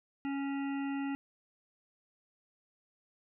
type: harmonic tone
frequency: 277.2 Hz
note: C#4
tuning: in tune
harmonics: 1 / 3 / 5 / 7 / 9 / 10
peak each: -33 / -44 / -49 / -49 / -54 / -52 dBFS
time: 0.25-1.15 s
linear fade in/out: 0 ms
effects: none